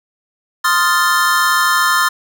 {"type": "chord", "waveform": "square", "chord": "F dominant seventh", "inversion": "second", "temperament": "equal", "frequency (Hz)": [1046.5, 1244.5, 1396.9, 1760], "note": ["C6", "Eb6", "F6", "A6"], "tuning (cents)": [0, 0, 0, 0], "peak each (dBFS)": -18, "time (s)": [0.64, 2.09], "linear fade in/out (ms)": 10, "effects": []}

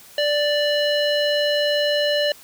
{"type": "tone with low-pass filter", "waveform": "square", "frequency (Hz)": 587.3, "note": "D5", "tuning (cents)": 0, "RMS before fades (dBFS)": -20, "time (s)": [0.18, 2.32], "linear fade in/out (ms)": 2, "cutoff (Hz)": 3600, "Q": 6.5, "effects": ["white hiss -46 dBFS RMS until 2.43 s"]}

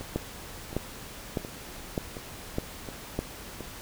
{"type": "two click trains", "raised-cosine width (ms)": 2, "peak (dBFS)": [-24, -14], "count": [6, 6], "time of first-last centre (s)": [[0.01, 3.607], [0.16, 3.19]], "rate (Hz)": [1.39, 1.65], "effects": ["pink hiss -43 dBFS RMS until 3.81 s"]}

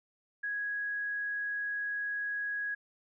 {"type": "tone", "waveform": "sine", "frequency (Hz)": 1661.2, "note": "G#6", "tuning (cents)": 0, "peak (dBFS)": -32, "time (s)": [0.43, 2.75], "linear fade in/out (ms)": 10, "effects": []}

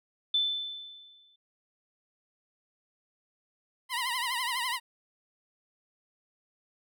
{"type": "tone with exponential decay", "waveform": "sine", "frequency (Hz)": 3522, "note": "A7", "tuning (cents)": 1, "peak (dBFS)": -22, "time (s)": [0.34, 1.36], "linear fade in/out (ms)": 5, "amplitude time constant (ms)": 220}
{"type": "tone with vibrato", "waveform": "15% pulse", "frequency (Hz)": 987.8, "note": "B5", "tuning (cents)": 0, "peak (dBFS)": -23, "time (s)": [3.89, 4.8], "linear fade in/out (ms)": 50, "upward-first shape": "triangle", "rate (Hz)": 12, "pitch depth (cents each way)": 130}
{"effects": []}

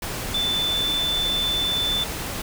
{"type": "tone in noise", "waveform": "sine", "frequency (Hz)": 3520, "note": "A7", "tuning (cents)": 0, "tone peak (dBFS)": -21, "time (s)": [0.34, 2.04], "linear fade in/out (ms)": 5, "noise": "pink", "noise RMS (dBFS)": -30, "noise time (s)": [0.02, 2.42], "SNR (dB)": 6, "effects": []}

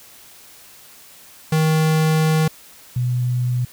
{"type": "tone pair in turn", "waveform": ["square", "sine"], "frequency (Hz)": [157.5, 123.91], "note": ["D#3", "B2"], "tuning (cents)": [21, 6], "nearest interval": "major third", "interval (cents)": 415, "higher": "first", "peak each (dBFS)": [-15, -17], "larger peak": "first", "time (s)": [[1.52, 2.48], [2.96, 3.65]], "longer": "first", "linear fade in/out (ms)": 5, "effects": ["white hiss -45 dBFS RMS until 3.72 s"]}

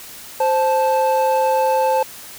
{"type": "tone pair together", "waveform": "triangle", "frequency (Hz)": [523.3, 874.8], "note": ["C5", "A5"], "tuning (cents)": [0, -10], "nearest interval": "major sixth", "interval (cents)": 890, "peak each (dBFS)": -15, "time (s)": [0.4, 2.03], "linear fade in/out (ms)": 5, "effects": ["white hiss -37 dBFS RMS until 2.38 s"]}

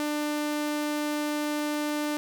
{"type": "tone", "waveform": "sawtooth", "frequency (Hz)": 297.8, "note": "D4", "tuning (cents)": 24, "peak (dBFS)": -23, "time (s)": [0, 2.17], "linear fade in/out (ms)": 0, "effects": []}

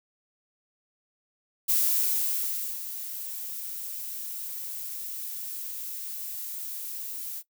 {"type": "noise with ADSR envelope", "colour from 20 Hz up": "violet", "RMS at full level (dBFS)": -23, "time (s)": [1.68, 7.43], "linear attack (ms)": 16, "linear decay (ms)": 1100, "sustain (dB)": -13, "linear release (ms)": 48, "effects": ["noise-tail reverb RT60 0.1 s tail -18 dB re dry"]}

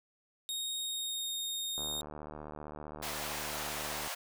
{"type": "tone with pitch glide", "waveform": "sawtooth", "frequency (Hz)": [3729, 3701], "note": ["A#7", "A#7"], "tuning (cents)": [0, -13], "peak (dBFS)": -32, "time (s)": [0.49, 2.01], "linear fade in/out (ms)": 0, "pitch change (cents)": -13, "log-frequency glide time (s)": [0.82, 1.33]}
{"type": "click train", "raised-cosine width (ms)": 1, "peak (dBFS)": -30, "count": 174, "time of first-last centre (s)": [1.78, 4.074], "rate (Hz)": 75.4}
{"type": "high-pass noise", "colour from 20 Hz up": "pink", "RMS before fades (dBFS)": -39, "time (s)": [3.02, 4.15], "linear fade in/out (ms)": 10, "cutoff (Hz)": 570, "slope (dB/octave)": 48}
{"effects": []}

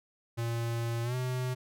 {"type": "tone with pitch glide", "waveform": "square", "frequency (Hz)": [116.54, 127.09], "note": ["A#2", "C3"], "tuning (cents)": [0, -50], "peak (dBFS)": -31, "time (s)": [0.37, 1.55], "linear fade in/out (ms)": 20, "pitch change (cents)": 150, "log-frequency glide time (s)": [1.03, 1.15], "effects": []}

